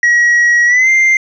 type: tone with pitch glide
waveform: triangle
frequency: 1909 to 2094 Hz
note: A#6 to C7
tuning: +41 to +1 cents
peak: -5 dBFS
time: 0.03-1.17 s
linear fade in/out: 2 ms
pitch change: +160 cents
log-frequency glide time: 0.66-0.89 s
effects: resampled to 16000 Hz